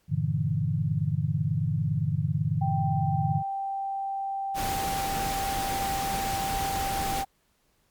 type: chord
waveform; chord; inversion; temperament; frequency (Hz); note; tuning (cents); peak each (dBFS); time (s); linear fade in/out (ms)
sine; E half-diminished seventh; first; equal with one note detuned; 98 / 116.88 / 146.83 / 164.81; G2 / Bb2 / D3 / E3; 0 / +5 / 0 / 0; -31 / -30 / -27 / -30; 0.08-3.43; 50
type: tone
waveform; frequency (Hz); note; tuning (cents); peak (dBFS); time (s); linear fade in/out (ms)
sine; 784; G5; 0; -28; 2.61-7.25; 10
type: noise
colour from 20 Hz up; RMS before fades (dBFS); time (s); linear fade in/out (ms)
pink; -32; 4.54-7.25; 50
effects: pink hiss -69 dBFS RMS until 7.9 s + MP3 96 kbps